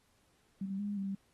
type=tone with pitch steps; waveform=sine; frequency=193.9 / 204.6 / 195.5 Hz; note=G3 / G#3 / G3; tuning=-19 / -26 / -4 cents; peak=-34 dBFS; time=0.61-1.15 s; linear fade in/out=5 ms; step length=180 ms; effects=pink hiss -72 dBFS RMS until 1.33 s + AAC 32 kbps